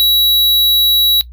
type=tone; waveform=square; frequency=3900 Hz; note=B7; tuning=23 cents flat; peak=-9 dBFS; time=0-1.21 s; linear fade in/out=0 ms; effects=noise-tail reverb RT60 0.1 s tail -17 dB re dry + added 60 Hz sine -31 dBFS peak until 1.32 s

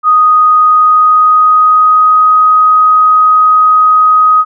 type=tone with pitch glide; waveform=sine; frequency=1244.5 to 1255.3 Hz; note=D#6 to D#6; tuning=0 to +15 cents; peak=-3 dBFS; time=0.03-4.45 s; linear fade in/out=50 ms; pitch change=+15 cents; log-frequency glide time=0.59-2.32 s; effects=none

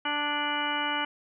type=harmonic tone with a mistuned harmonic; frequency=294.1 Hz; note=D4; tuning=3 cents sharp; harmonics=1 / 2 / 3 / 4 / 5 / 6 / 7 / 8 / 10; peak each=-37 / -41 / -32 / -36 / -33 / -41 / -38 / -37 / -33 dBFS; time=0.05-1.05 s; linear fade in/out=5 ms; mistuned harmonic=6; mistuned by=-24 cents; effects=none

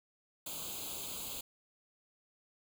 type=noise with comb filter; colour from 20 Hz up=white; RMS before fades=-42 dBFS; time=0.46-1.41 s; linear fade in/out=5 ms; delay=0.27 ms; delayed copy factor=+0.95; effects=none

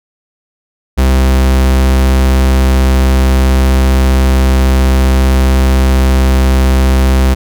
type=tone; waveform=45% pulse; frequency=65.4 Hz; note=C2; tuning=in tune; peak=-6 dBFS; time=0.97-7.35 s; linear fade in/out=20 ms; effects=none

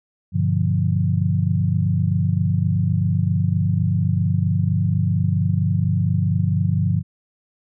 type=chord; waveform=sine; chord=G dominant seventh; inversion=none; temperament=equal with one note detuned; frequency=99.14 / 123.47 / 146.83 / 174.61 Hz; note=G2 / B2 / D3 / F3; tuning=+20 / 0 / 0 / 0 cents; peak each=-20 / -25 / -22 / -22 dBFS; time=0.32-7.03 s; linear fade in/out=50 ms; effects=none

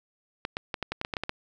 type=clicks; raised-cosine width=0.3 ms; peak=-14 dBFS; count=11; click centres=0.451 / 0.569 / 0.742 / 0.827 / 0.92 / 1.014 / 1.049 / 1.138 / 1.168 / 1.236 / 1.294 s; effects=none

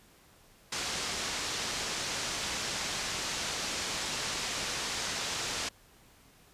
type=low-pass noise; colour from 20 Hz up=white; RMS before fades=-35 dBFS; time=0.72-5.69 s; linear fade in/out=5 ms; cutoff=6900 Hz; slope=24 dB/octave; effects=pink hiss -60 dBFS RMS until 6.53 s + resampled to 32000 Hz

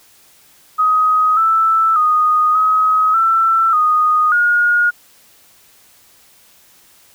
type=tone with pitch steps; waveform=sine; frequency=1258 / 1321 / 1239 / 1269 / 1336 / 1239 / 1434 Hz; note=D#6 / E6 / D#6 / D#6 / E6 / D#6 / F6; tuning=+19 / +3 / -8 / +34 / +23 / -8 / +45 cents; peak=-10 dBFS; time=0.78-4.91 s; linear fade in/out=20 ms; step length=590 ms; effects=white hiss -49 dBFS RMS until 7.14 s

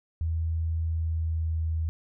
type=tone with pitch glide; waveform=sine; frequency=81.4 to 80.51 Hz; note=E2 to E2; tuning=-21 to -40 cents; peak=-25 dBFS; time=0.21-1.89 s; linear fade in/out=0 ms; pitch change=-19 cents; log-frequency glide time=0.85-1.62 s; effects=none

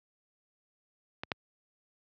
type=clicks; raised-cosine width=0.3 ms; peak=-19 / -14 dBFS; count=2; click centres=1.235 / 1.318 s; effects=high-pass 80 Hz 12 dB/octave + low-pass 5000 Hz 12 dB/octave

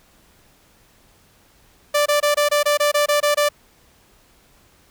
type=tone bursts; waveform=sawtooth; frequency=587.3 Hz; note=D5; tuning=in tune; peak=-11 dBFS; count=11; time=1.94-3.49 s; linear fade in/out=10 ms; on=120 ms; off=23 ms; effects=pink hiss -55 dBFS RMS until 4.9 s

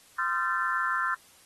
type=tone cluster; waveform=sine; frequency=1038 / 1238 / 1365 / 1547 / 1761 Hz; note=C6 / D#6 / F6 / G6 / A6; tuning=-14 / -9 / -40 / -23 / +1 cents; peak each=-32 / -38 / -29 / -33 / -32 dBFS; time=0.18-1.15 s; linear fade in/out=10 ms; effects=white hiss -57 dBFS RMS until 1.45 s + AAC 32 kbps

